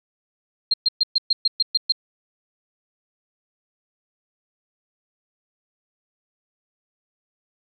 sine tone bursts, 4194 Hz, C8, 3 cents sharp, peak -14 dBFS, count 9, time 0.71-1.922 s, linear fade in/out 5 ms, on 28 ms, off 120 ms, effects none

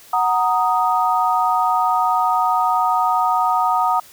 sine chord, D# minor, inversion first, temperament equal, 740 / 932.3 / 1244.5 Hz, F#5 / A#5 / D#6, 0 / 0 / 0 cents, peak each -19 dBFS, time 0.13-4 s, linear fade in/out 5 ms, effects white hiss -45 dBFS RMS until 4.12 s

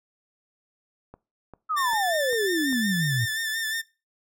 click train, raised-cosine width 1 ms, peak -29 dBFS, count 5, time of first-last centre 1.14-2.727 s, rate 2.52 Hz
sine exponential sweep, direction down, 1318.5 to 110 Hz, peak -23 dBFS, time 1.69-3.26 s, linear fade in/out 20 ms
sawtooth tone with vibrato, 1782 Hz, A6, 22 cents sharp, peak -23 dBFS, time 1.76-3.82 s, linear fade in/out 20 ms, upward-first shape sine, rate 5.6 Hz, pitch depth 42 cents each way
effects noise-tail reverb RT60 0.3 s tail -21 dB re dry

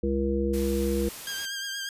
harmonic tone, 68.1 Hz, C#2, 30 cents flat, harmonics 1 / 3 / 5 / 7, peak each -29 / -29 / -29 / -29 dBFS, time 0.03-1.09 s, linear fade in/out 5 ms
white noise, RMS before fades -40 dBFS, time 0.53-1.46 s, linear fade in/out 10 ms
15% pulse tone with vibrato, 1600 Hz, G6, 35 cents sharp, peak -25 dBFS, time 1.27-1.89 s, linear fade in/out 2 ms, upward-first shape triangle, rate 8.5 Hz, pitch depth 38 cents each way
effects resampled to 32000 Hz

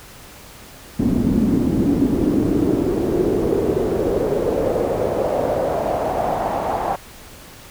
brown noise with band-pass filter sweep, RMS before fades -19 dBFS, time 0.99-6.96 s, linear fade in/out 5 ms, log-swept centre 230 to 810 Hz, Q 3.8, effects pink hiss -41 dBFS RMS until 7.7 s

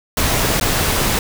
pink noise with dropouts, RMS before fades -17 dBFS, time 0.17-1.19 s, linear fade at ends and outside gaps 2 ms, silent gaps 0.599-0.61 s, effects none

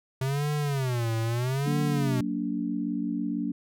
square tone with vibrato, 129.6 Hz, C3, 16 cents flat, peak -26 dBFS, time 0.21-2.21 s, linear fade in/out 5 ms, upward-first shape sine, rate 0.78 Hz, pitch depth 240 cents each way
sine chord, Gb augmented, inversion none, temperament just, 185 / 231.2 / 289.1 Hz, Gb3 / Bb3 / D4, 0 / -14 / -27 cents, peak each -33 / -31 / -30 dBFS, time 1.66-3.52 s, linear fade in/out 5 ms
effects none

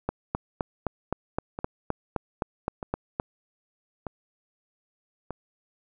two click trains, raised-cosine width 1 ms, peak -19 / -12 dBFS, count 5 / 13, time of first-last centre 0.35-5.307 / 0.09-3.199 s, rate 0.807 / 3.86 Hz, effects none

